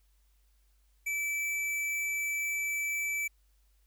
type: tone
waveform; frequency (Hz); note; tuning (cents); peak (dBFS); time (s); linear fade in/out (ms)
square; 2314; D7; -26; -31; 1.06-3.28; 10
effects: added 50 Hz sine -64 dBFS peak until 3.86 s + white hiss -75 dBFS RMS until 3.86 s